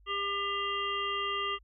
harmonic tone, 400 Hz, G4, 35 cents sharp, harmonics 1 / 3 / 5 / 7 / 8, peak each -39 / -33 / -39 / -36 / -40 dBFS, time 0.06-1.59 s, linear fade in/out 50 ms, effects added 50 Hz sine -57 dBFS peak until 1.63 s

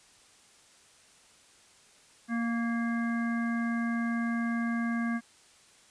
harmonic tone with a mistuned harmonic, 233.1 Hz, A#3, in tune, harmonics 1 / 3 / 5 / 7 / 9, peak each -28 / -42 / -41 / -38 / -44 dBFS, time 2.28-5.21 s, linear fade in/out 50 ms, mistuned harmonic 5, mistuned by -22 cents, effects white hiss -59 dBFS RMS until 5.9 s + resampled to 22050 Hz

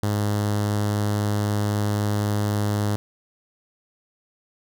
sawtooth tone with notch filter, 103.83 Hz, G#2, in tune, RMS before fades -23 dBFS, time 0.03-2.96 s, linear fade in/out 0 ms, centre 2400 Hz, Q 1.6, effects none

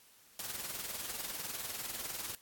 white noise with tremolo, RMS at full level -38 dBFS, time 0.39-2.35 s, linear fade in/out 2 ms, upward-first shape triangle, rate 20 Hz, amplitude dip 65%, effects white hiss -62 dBFS RMS until 2.41 s + AAC 64 kbps

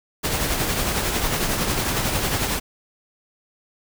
pink noise with tremolo, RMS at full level -21 dBFS, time 0.23-2.6 s, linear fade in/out 20 ms, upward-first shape triangle, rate 11 Hz, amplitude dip 45%, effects none

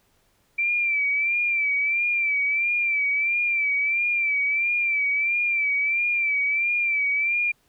sine tone with vibrato, 2339 Hz, D7, 8 cents flat, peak -20 dBFS, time 0.58-7.52 s, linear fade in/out 10 ms, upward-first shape sine, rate 1.5 Hz, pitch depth 61 cents each way, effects pink hiss -65 dBFS RMS until 7.68 s

